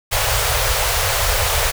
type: band-stop noise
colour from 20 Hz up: pink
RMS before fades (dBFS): -18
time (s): 0.11-1.72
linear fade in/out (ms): 20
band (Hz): 120 to 450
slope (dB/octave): 48
effects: none